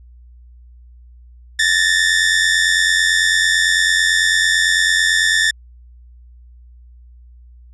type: tone pair together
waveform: sawtooth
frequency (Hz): 1741 / 1830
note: A6 / A#6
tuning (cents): -19 / -32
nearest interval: minor second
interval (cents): 87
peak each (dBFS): -12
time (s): 1.59-5.51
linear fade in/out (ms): 5
effects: added 60 Hz sine -40 dBFS peak until 7.73 s + resampled to 22050 Hz